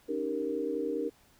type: chord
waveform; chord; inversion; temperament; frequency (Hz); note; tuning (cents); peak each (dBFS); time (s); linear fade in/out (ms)
sine; Eb dominant seventh; third; equal with one note detuned; 277.2 / 307.7 / 392 / 466.2; Db4 / Eb4 / G4 / Bb4; 0 / -19 / 0 / 0; -38 / -35 / -37 / -33; 0.08-1.1; 20
effects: pink hiss -63 dBFS RMS until 1.39 s